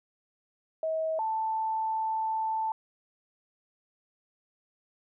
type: tone pair in turn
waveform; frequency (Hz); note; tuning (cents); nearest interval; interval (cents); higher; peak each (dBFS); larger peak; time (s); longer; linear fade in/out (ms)
sine; 639 / 882.6; D#5 / A5; +46 / +5; tritone; 559; second; -27; neither; 0.83-1.19 / 1.19-2.72; second; 2
effects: none